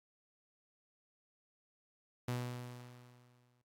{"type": "tone with exponential decay", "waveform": "sawtooth", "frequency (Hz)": 122.8, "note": "B2", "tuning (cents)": -9, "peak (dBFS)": -31, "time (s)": [2.28, 3.62], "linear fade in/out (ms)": 5, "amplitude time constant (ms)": 290, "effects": ["noise-tail reverb RT60 0.3 s tail -18 dB re dry", "AAC 48 kbps"]}